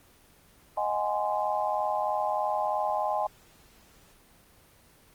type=chord; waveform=sine; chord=Ab dominant seventh; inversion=second; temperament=just; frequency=623 / 747.5 / 830.6 / 1038.3 Hz; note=Eb5 / Gb5 / Ab5 / C6; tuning=+2 / +17 / 0 / -14 cents; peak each=-31 / -33 / -29 / -33 dBFS; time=0.77-3.27 s; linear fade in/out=5 ms; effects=pink hiss -58 dBFS RMS until 5.14 s + Opus 24 kbps